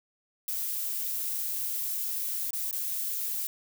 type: noise with dropouts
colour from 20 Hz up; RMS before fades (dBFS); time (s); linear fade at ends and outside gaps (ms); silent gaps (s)
violet; -32; 0.48-3.47; 1; 2.507-2.532 / 2.711-2.728
effects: none